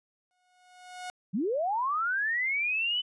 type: tone with exponential growth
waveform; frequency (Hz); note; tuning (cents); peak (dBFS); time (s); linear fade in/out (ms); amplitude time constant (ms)
sawtooth; 728; F#5; -28; -31; 0.31-1.1; 0; 170
type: linear sweep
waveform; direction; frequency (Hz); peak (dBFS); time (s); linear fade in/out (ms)
sine; up; 162.3 to 3034; -26; 1.33-3.02; 20
effects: resampled to 24000 Hz